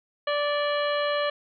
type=harmonic tone with a mistuned harmonic; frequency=584 Hz; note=D5; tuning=10 cents flat; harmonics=1 / 2 / 3 / 4 / 5 / 6 / 7; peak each=-25 / -30 / -32 / -39 / -36 / -39 / -39 dBFS; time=0.27-1.3 s; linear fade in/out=5 ms; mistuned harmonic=6; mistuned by=-94 cents; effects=none